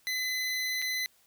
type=tone with dropouts; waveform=25% pulse; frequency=2021 Hz; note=B6; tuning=39 cents sharp; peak=-26 dBFS; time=0.07-1.06 s; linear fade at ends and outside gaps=0 ms; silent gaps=0.818-0.823 s; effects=white hiss -65 dBFS RMS until 1.26 s